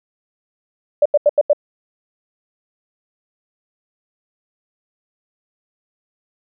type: tone bursts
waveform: sine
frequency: 587.3 Hz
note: D5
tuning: in tune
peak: -8 dBFS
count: 5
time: 1.02-1.532 s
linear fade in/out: 5 ms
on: 36 ms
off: 83 ms
effects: none